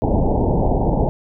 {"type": "low-pass noise", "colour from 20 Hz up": "pink", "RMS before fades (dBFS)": -17, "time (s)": [0.02, 1.09], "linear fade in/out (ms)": 0, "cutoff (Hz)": 900, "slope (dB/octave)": 96, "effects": []}